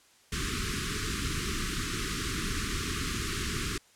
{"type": "band-stop noise", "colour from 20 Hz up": "pink", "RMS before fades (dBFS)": -32, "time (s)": [0.32, 3.78], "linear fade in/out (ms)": 5, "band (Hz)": [430, 1100], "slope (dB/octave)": 96, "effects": ["white hiss -61 dBFS RMS until 3.95 s", "low-pass 9000 Hz 12 dB/octave"]}